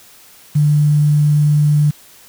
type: tone with quantisation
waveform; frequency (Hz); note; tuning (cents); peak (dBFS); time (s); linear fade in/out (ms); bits
sine; 148.5; D3; +20; -9; 0.55-1.91; 10; 6
effects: white hiss -44 dBFS RMS until 2.28 s